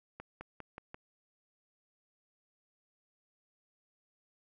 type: accelerating click train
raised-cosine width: 0.5 ms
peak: -29 dBFS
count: 5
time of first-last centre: 0.2-0.944 s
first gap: 210 ms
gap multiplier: 0.92
effects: none